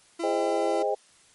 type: tone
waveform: 40% pulse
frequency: 337 Hz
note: E4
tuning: 38 cents sharp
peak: -29 dBFS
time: 0.19-0.83 s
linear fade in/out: 10 ms
type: chord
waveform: sine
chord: Ab major seventh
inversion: none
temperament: equal with one note detuned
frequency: 415.3 / 523.3 / 622.3 / 797.7 Hz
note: Ab4 / C5 / Eb5 / G5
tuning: 0 / 0 / 0 / +30 cents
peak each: -29 dBFS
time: 0.23-0.95 s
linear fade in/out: 10 ms
effects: white hiss -58 dBFS RMS until 1.34 s + MP3 48 kbps